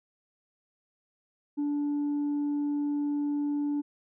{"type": "tone with tanh clipping", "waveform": "sine", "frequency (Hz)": 290.7, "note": "D4", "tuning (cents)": -18, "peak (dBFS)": -27, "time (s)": [1.57, 3.82], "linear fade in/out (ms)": 20, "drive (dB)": 1, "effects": []}